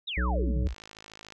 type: exponential sweep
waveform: sine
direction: down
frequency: 3967 to 49 Hz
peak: -31 dBFS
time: 0.07-0.74 s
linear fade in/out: 10 ms
type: harmonic tone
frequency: 61.74 Hz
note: B1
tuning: in tune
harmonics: 1 / 3 / 5 / 7 / 9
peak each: -25 / -35 / -39 / -42 / -44 dBFS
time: 0.17-0.68 s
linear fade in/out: 5 ms
type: click train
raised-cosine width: 0.2 ms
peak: -28 dBFS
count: 36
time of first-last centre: 0.67-1.323 s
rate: 53.6 Hz
effects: none